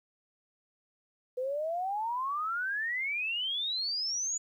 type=exponential sweep; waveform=sine; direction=up; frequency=493.9 to 6980 Hz; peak=-30 dBFS; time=1.37-4.38 s; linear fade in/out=10 ms; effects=11-bit